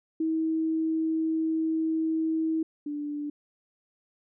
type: tone pair in turn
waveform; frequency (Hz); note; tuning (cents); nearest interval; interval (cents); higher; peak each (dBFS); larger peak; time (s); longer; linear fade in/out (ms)
sine; 320.5 / 293.5; E4 / D4; -49 / -1; major second; 152; first; -24 / -30; first; 0.2-2.63 / 2.86-3.3; first; 5
effects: none